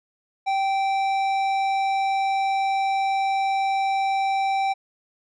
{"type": "tone with tanh clipping", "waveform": "triangle", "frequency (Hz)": 779, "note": "G5", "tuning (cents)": -11, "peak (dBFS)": -22, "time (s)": [0.46, 4.74], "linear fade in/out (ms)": 20, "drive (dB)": 16, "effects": []}